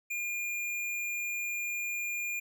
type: tone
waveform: square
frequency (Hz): 2414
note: D7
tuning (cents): +47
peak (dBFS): -33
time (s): 0.1-2.4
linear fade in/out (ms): 10
effects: none